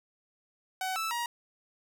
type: tone with pitch steps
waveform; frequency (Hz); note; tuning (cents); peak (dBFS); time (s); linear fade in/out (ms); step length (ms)
sawtooth; 752 / 1317 / 949; F#5 / E6 / A#5; +28 / -2 / +31; -27; 0.81-1.26; 2; 150
effects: none